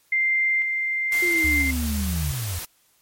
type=tone with tremolo; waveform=sine; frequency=2093 Hz; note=C7; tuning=in tune; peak=-18 dBFS; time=0.12-1.71 s; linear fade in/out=5 ms; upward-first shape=square; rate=1 Hz; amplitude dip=35%
type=noise; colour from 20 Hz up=white; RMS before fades=-33 dBFS; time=1.12-2.65 s; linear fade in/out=2 ms
type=linear sweep; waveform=sine; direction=down; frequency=360 to 80.6 Hz; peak=-26 dBFS; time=1.22-2.59 s; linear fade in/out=5 ms
type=tone with pitch glide; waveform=sine; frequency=73.42 to 76.71 Hz; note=D2 to D#2; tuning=0 to -24 cents; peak=-24 dBFS; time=1.44-2.32 s; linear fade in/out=5 ms; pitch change=+76 cents; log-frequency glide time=1.7-2.2 s
effects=white hiss -62 dBFS RMS until 3.01 s + MP3 64 kbps